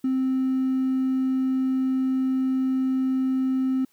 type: tone with hard clipping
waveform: triangle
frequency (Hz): 261.6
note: C4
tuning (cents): 0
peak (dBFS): -21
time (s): 0.04-3.85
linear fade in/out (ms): 5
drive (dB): 4
effects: white hiss -65 dBFS RMS until 3.92 s

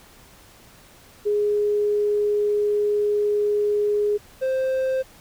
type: tone pair in turn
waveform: sine / triangle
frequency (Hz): 415.3 / 524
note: G#4 / C5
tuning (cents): 0 / +2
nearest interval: major third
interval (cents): 402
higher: second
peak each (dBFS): -18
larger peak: neither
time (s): 1.25-4.18 / 4.41-5.03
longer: first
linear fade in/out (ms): 20
effects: pink hiss -50 dBFS RMS until 5.2 s

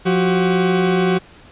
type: tone pair together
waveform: 40% pulse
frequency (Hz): 177.83 / 376.8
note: F3 / F#4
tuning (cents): +32 / +32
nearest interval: octave + minor second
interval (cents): 1300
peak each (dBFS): -16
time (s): 0.05-1.19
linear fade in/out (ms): 20
effects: pink hiss -45 dBFS RMS until 1.51 s + resampled to 8000 Hz

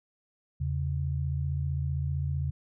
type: tone pair together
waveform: sine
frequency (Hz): 82.41 / 137.86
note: E2 / C#3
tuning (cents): 0 / -9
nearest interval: major sixth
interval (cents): 891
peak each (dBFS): -30 / -30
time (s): 0.6-2.51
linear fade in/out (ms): 10
effects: none

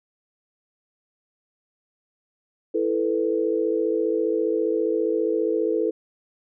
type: chord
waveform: sine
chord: E suspended fourth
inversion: none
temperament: just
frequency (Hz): 329.6 / 439.5 / 494.4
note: E4 / A4 / B4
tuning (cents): 0 / -2 / +2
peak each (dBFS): -25 / -23 / -26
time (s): 2.74-5.91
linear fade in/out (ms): 10
effects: none

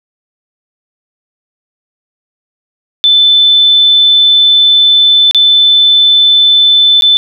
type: tone with dropouts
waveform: sine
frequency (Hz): 3520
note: A7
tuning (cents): 0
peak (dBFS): -3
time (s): 3.04-7.17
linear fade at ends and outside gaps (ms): 0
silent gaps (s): 5.311-5.347 / 7.01-7.022
effects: none

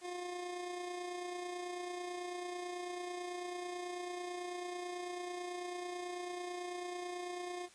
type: tone with amplitude modulation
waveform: 25% pulse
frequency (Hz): 355.9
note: F4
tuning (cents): +33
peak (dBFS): -35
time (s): 0.01-7.69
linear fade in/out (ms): 50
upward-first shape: sine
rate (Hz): 29.1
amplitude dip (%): 40
effects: white hiss -61 dBFS RMS until 7.74 s + resampled to 22050 Hz

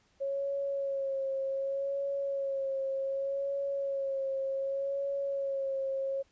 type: tone with vibrato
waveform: sine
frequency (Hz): 548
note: C#5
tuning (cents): -20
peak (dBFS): -30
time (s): 0.2-6.23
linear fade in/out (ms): 20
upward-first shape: sine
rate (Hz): 0.66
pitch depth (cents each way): 29
effects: pink hiss -69 dBFS RMS until 6.31 s + resampled to 16000 Hz

